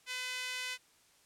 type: tone with high-pass filter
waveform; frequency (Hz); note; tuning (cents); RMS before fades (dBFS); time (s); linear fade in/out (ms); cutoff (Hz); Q
sawtooth; 505; B4; +39; -39; 0.06-0.78; 50; 2200; 1.5
effects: white hiss -66 dBFS RMS until 1.25 s + low-pass 10000 Hz 12 dB/octave